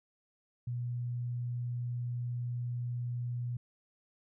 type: tone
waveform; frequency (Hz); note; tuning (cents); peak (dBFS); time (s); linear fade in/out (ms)
sine; 121.5; B2; -28; -33; 0.67-3.57; 5
effects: none